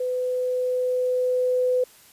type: tone with level ramp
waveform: sine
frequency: 503 Hz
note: B4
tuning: 32 cents sharp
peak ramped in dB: -23 to -18 dBFS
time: 0-1.84 s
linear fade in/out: 5 ms
effects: white hiss -52 dBFS RMS until 2.12 s + resampled to 32000 Hz